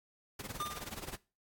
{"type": "noise with tremolo", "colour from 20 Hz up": "pink", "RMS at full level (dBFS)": -41, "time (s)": [0.39, 1.16], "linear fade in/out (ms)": 5, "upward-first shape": "sine", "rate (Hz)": 19, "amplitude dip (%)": 85}
{"type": "tone with exponential decay", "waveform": "square", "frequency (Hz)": 1203, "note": "D6", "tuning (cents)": 41, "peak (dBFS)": -34, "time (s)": [0.6, 0.97], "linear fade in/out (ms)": 2, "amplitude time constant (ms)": 80}
{"effects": ["noise-tail reverb RT60 0.3 s tail -20 dB re dry", "AAC 64 kbps"]}